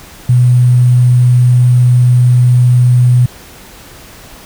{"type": "tone with sample-and-hold", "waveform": "sine", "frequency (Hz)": 123.7, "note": "B2", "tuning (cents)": 3, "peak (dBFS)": -4, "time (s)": [0.29, 3.26], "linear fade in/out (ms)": 5, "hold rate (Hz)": 8820, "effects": ["pink hiss -35 dBFS RMS until 4.45 s"]}